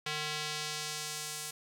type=tone with band-pass filter sweep; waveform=square; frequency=151.8 Hz; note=D#3; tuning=42 cents flat; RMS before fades=-38 dBFS; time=0.06-1.51 s; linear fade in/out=5 ms; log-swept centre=3200 to 9100 Hz; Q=0.97; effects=none